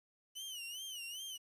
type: tone with vibrato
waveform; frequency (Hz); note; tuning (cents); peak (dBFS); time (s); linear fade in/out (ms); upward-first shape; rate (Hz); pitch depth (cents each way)
sawtooth; 2960; F#7; 0; -40; 0.35-1.38; 20; sine; 2.5; 130
effects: resampled to 32000 Hz + 11-bit